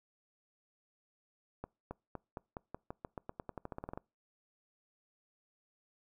accelerating click train, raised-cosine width 1 ms, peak -27 dBFS, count 20, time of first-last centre 1.64-3.975 s, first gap 270 ms, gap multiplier 0.9, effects noise-tail reverb RT60 0.3 s tail -26 dB re dry

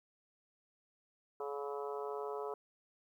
harmonic tone with a mistuned harmonic, 141.8 Hz, C#3, 40 cents sharp, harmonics 3 / 4 / 5 / 6 / 7 / 8 / 9, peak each -40 / -48 / -47 / -52 / -47 / -53 / -50 dBFS, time 1.4-2.54 s, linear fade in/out 2 ms, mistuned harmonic 9, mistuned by +23 cents, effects 12-bit

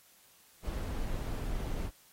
brown noise, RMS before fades -35 dBFS, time 0.62-1.91 s, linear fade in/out 50 ms, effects white hiss -62 dBFS RMS until 2.12 s + AAC 48 kbps

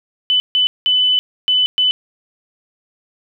sine tone bursts at uneven times, 3004 Hz, F#7, 26 cents sharp, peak -11 dBFS, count 5, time 0.3-0.4 / 0.55-0.67 / 0.86-1.19 / 1.48-1.66 / 1.78-1.91 s, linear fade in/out 0 ms, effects none

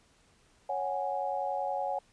sine chord, C# suspended fourth, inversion none, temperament equal, 554.4 / 740 / 830.6 Hz, C#5 / F#5 / G#5, 0 / 0 / 0 cents, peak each -35 / -34 / -34 dBFS, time 0.69-1.99 s, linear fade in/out 5 ms, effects pink hiss -65 dBFS RMS until 2.12 s + resampled to 22050 Hz

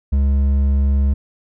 triangle tone with hard clipping, 69.3 Hz, C#2, in tune, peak -14 dBFS, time 0.12-1.14 s, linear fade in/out 10 ms, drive 9 dB, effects none

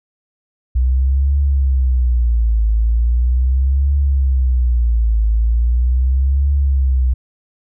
sine tone with vibrato, 61.74 Hz, B1, in tune, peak -11 dBFS, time 0.75-7.14 s, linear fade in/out 10 ms, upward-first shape triangle, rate 0.39 Hz, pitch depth 240 cents each way, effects none

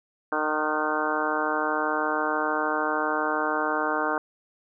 harmonic tone with a mistuned harmonic, 153.2 Hz, D#3, 27 cents flat, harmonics 2 / 3 / 4 / 5 / 6 / 7 / 8 / 9 / 10, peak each -32 / -32 / -32 / -32 / -32 / -32 / -32 / -32 / -32 dBFS, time 0.32-4.18 s, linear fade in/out 2 ms, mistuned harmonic 9, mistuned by +34 cents, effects none

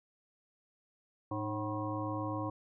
harmonic tone with a mistuned harmonic, 107.8 Hz, A2, 35 cents flat, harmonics 1 / 3 / 5 / 7 / 9 / 10, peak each -39 / -38 / -42 / -45 / -43 / -42 dBFS, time 1.31-2.5 s, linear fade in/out 5 ms, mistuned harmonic 3, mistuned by -84 cents, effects none

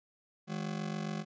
40% pulse ring-modulated tone, 185 Hz, F#3, in tune, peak -31 dBFS, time 0.47-1.25 s, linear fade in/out 50 ms, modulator 23.7 Hz, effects resampled to 16000 Hz

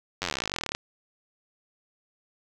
slowing click train, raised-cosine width 0.2 ms, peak -11 dBFS, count 30, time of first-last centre 0.22-0.75 s, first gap 10 ms, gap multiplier 1.04, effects none

